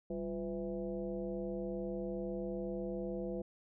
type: tone with frequency modulation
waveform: sine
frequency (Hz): 349.2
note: F4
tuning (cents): 0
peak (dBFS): -36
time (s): 0.1-3.42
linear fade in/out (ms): 5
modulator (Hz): 154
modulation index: 1.5
effects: none